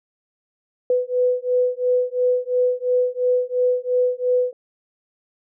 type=beating tone pair; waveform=sine; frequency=497 / 499.9 Hz; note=B4 / B4; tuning=+11 / +21 cents; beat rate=2.9 Hz; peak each=-20 dBFS; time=0.9-4.53 s; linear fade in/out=2 ms; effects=none